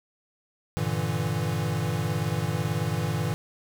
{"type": "chord", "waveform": "square", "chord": "E half-diminished seventh", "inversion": "first", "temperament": "equal", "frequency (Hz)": [98, 116.54, 146.83, 164.81], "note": ["G2", "Bb2", "D3", "E3"], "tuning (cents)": [0, 0, 0, 0], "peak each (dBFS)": [-33, -31, -32, -31], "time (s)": [0.77, 3.34], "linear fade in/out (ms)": 0, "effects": []}